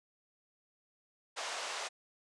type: band-pass noise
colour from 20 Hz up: pink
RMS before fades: -40 dBFS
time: 1.36-1.89 s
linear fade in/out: 20 ms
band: 560 to 7800 Hz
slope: 24 dB/octave
effects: resampled to 24000 Hz